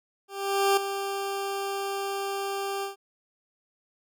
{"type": "tone with ADSR envelope", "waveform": "20% pulse", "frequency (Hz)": 394.8, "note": "G4", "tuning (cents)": 12, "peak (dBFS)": -14, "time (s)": [0.28, 2.96], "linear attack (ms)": 490, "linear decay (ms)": 6, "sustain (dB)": -10, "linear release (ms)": 130, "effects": []}